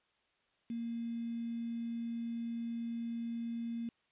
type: tone with quantisation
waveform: sine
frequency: 232.3 Hz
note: A#3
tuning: 6 cents flat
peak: -36 dBFS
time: 0.7-3.89 s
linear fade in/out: 2 ms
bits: 9
effects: white hiss -75 dBFS RMS until 4.11 s + resampled to 8000 Hz